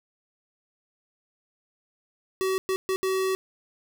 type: tone bursts at uneven times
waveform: square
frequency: 379.3 Hz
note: F#4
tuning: 43 cents sharp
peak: -24 dBFS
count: 4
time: 2.41-2.58 / 2.69-2.76 / 2.89-2.96 / 3.03-3.35 s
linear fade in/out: 0 ms
effects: none